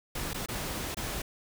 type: noise with dropouts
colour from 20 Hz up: pink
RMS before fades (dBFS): -35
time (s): 0.15-1.22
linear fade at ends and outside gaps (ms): 5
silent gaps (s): 0.334-0.343 / 0.461-0.485 / 0.946-0.969
effects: none